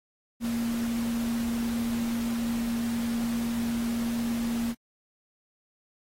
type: tone in noise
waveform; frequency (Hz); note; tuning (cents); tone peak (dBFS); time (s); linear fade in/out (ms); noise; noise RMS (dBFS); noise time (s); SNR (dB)
sine; 233.1; A#3; 0; -26; 0.4-4.75; 50; pink; -40; 0.4-4.75; +11
effects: AAC 48 kbps